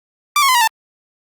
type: tone with pitch steps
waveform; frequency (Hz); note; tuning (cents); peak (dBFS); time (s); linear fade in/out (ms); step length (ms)
sawtooth; 1174.7 / 1096 / 1022.6 / 954.2 / 890.3; D6 / C#6 / C6 / A#5 / A5; 0 / -20 / -40 / +40 / +20; -7; 0.36-0.675; 2; 63
effects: Opus 48 kbps

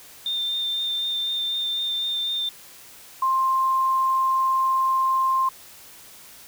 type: tone with vibrato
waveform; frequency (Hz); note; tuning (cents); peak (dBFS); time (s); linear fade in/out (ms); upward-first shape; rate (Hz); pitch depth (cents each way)
sine; 3604; A7; +41; -23; 0.26-2.49; 2; triangle; 4; 18
type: tone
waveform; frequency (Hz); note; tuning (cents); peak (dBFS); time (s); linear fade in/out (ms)
sine; 1054; C6; +12; -18; 3.22-5.49; 5
effects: white hiss -46 dBFS RMS until 6.47 s

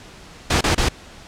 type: noise bursts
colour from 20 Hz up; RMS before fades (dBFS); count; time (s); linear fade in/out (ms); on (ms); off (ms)
pink; -17; 3; 0.5-0.888; 5; 110; 29
effects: pink hiss -42 dBFS RMS until 1.27 s + low-pass 7000 Hz 12 dB/octave

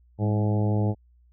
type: harmonic tone with a mistuned harmonic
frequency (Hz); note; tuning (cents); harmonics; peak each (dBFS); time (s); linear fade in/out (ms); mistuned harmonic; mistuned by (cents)
105.9; G#2; +34; 1 / 2 / 3 / 4 / 5 / 6 / 7 / 8; -22 / -28 / -32 / -34 / -36 / -38 / -39 / -40; 0.18-0.95; 50; 2; -57
effects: added 60 Hz sine -55 dBFS peak until 1.32 s

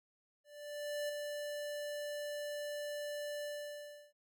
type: tone with ADSR envelope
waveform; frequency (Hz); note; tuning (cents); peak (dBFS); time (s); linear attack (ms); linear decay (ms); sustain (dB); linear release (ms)
square; 587.3; D5; 0; -36; 0.44-4.13; 650; 7; -4; 690
effects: none

